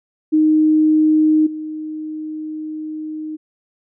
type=tone with level steps; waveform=sine; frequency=310 Hz; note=D#4; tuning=6 cents flat; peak=-10 / -24 dBFS; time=0.32-3.37 s; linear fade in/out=20 ms; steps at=1.46 s; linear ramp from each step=10 ms; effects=none